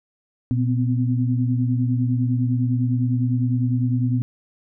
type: tone cluster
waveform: sine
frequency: 120.7 / 248.4 / 258.3 Hz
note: B2 / B3 / C4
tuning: -39 / +10 / -22 cents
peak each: -19 / -25 / -26 dBFS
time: 0.51-4.22 s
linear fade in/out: 0 ms
effects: none